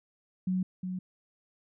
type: tone pair in turn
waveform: sine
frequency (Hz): 185 / 183.97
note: F#3 / F#3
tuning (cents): 0 / -10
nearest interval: unison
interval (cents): 10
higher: first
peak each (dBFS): -26 / -32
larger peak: first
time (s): 0.47-0.63 / 0.83-0.99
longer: neither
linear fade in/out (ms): 5
effects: none